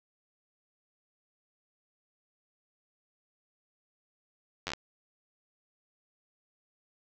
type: slowing click train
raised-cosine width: 0.2 ms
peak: -16 dBFS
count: 6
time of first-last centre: 4.67-4.735 s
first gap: 10 ms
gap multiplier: 1.13
effects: low-pass 7000 Hz 12 dB/octave + 8-bit